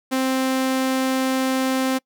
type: tone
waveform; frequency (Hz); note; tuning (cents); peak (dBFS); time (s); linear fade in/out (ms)
sawtooth; 262.1; C4; +3; -15; 0.11-1.99; 20
effects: noise-tail reverb RT60 0.1 s tail -25 dB re dry